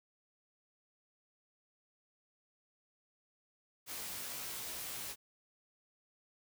white noise with comb filter, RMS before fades -43 dBFS, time 3.86-5.16 s, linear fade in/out 50 ms, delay 16 ms, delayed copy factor +0.55, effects none

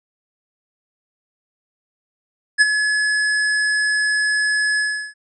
square tone with ADSR envelope, 1702 Hz, G#6, 42 cents sharp, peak -8 dBFS, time 2.58-5.14 s, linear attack 33 ms, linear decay 27 ms, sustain -9 dB, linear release 360 ms, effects resampled to 22050 Hz

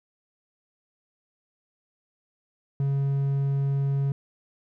triangle tone, 138.59 Hz, C#3, in tune, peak -20 dBFS, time 2.8-4.12 s, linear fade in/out 2 ms, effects none

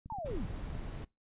click train, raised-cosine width 5 ms, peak -34 dBFS, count 12, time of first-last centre 0.06-0.752 s, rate 15.9 Hz
sine linear sweep, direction down, 932.3 to 128.8 Hz, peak -37 dBFS, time 0.1-0.46 s, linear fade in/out 2 ms
brown noise, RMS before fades -40 dBFS, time 0.25-1.05 s, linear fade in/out 10 ms
effects noise-tail reverb RT60 0.2 s tail -21 dB re dry + resampled to 8000 Hz

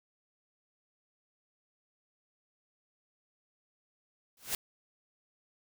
white noise with exponential growth, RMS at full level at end -29 dBFS, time 4.37-4.55 s, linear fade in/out 2 ms, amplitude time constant 39 ms, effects none

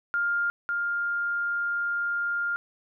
sine tone pair in turn, 1404 / 1404 Hz, F6 / F6, +9 / +9 cents, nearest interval unison, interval 0 cents, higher neither, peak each -23 / -25 dBFS, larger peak first, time 0.14-0.5 / 0.69-2.56 s, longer second, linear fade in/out 0 ms, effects none

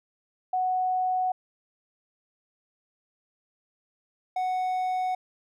sine / triangle tone pair in turn, 740 / 740 Hz, F#5 / F#5, 0 / 0 cents, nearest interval unison, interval 0 cents, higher neither, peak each -23 dBFS, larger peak neither, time 0.53-1.32 / 4.36-5.15 s, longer neither, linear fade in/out 5 ms, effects none

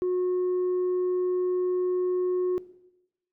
sine tone, 363.5 Hz, F#4, 31 cents flat, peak -21 dBFS, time 0.02-2.58 s, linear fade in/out 0 ms, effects noise-tail reverb RT60 0.9 s tail -18 dB re dry + tanh soft clip ceiling -22 dBFS

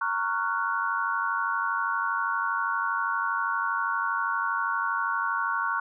sine chord, Gb major seventh, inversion first, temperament just, 925 / 1110 / 1387.5 / 1480 Hz, Bb5 / Db6 / F6 / Gb6, -14 / +2 / -12 / 0 cents, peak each -32 / -29 / -31 / -30 dBFS, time 0.01-5.8 s, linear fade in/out 5 ms, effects none

